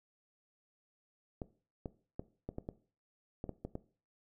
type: clicks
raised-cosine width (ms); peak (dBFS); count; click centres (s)
2; -26; 10; 1.418 / 1.858 / 2.195 / 2.49 / 2.584 / 2.689 / 3.441 / 3.493 / 3.65 / 3.754
effects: noise-tail reverb RT60 0.4 s tail -17 dB re dry